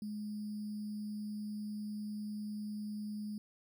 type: tone with sample-and-hold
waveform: sine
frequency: 210.1 Hz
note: G#3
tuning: 20 cents sharp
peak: -38 dBFS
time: 0.02-3.38 s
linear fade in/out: 2 ms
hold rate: 4900 Hz
effects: none